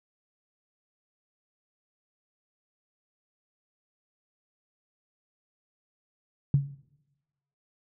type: tone with exponential decay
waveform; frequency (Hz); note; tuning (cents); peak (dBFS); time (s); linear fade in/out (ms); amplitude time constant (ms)
sine; 140.4; C#3; +22; -15; 6.54-6.76; 2; 47
effects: noise-tail reverb RT60 1.0 s tail -20 dB re dry